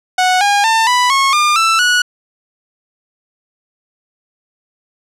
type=tone with pitch steps; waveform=sawtooth; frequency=737 / 813 / 896.9 / 989.5 / 1091.6 / 1204.2 / 1328.4 / 1465.5 Hz; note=F#5 / G#5 / A5 / B5 / C#6 / D6 / E6 / F#6; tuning=-7 / -37 / +33 / +3 / -27 / +43 / +13 / -17 cents; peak=-6 dBFS; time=0.18-2.02 s; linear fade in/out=5 ms; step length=230 ms; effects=low-pass 8000 Hz 12 dB/octave